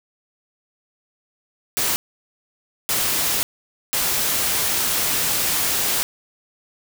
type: noise bursts at uneven times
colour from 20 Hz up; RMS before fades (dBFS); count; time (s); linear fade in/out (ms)
white; -21; 3; 1.77-1.96 / 2.89-3.43 / 3.93-6.03; 0
effects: none